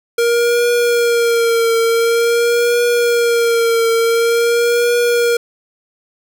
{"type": "tone with vibrato", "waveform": "square", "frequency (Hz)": 468.2, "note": "A#4", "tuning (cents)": 8, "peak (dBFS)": -12, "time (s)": [0.18, 5.37], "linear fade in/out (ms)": 5, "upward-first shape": "triangle", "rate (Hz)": 0.47, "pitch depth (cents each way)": 43, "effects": []}